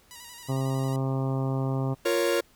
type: tone with vibrato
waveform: 5% pulse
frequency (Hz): 961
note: B5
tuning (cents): -48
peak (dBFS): -31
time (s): 0.11-0.96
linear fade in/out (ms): 0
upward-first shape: square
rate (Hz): 11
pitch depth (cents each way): 43
type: harmonic tone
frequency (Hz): 133.5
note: C3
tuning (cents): +35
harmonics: 1 / 2 / 3 / 4 / 5 / 6 / 7 / 8 / 9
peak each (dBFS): -26 / -32 / -36 / -38 / -40 / -42 / -43 / -44 / -45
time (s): 0.48-1.95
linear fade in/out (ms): 20
type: chord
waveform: 45% pulse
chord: Bb minor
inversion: second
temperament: equal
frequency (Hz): 349.2 / 466.2 / 554.4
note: F4 / Bb4 / Db5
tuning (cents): 0 / 0 / 0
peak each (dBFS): -27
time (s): 2.05-2.41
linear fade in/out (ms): 10
effects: pink hiss -60 dBFS RMS until 2.55 s